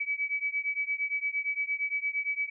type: beating tone pair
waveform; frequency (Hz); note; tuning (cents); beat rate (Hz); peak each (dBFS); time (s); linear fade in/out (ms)
sine; 2282 / 2290.7; C#7 / D7; +50 / -44; 8.7; -31 / -32; 0-2.5; 10
effects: none